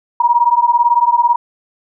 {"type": "beating tone pair", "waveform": "sine", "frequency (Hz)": [945, 963], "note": ["A#5", "B5"], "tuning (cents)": [23, -44], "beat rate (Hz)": 18, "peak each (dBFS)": -12, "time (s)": [0.2, 1.36], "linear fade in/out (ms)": 5, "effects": []}